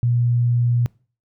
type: tone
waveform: sine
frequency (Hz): 120.3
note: B2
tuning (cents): -45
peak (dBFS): -15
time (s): 0.03-0.86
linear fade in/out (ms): 0
effects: noise-tail reverb RT60 0.4 s tail -24 dB re dry